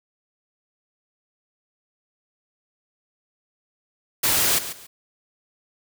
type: noise with echo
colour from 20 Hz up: white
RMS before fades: -20 dBFS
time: 4.23-4.59 s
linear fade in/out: 10 ms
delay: 140 ms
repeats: 2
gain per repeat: -12 dB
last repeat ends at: 4.87 s
effects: none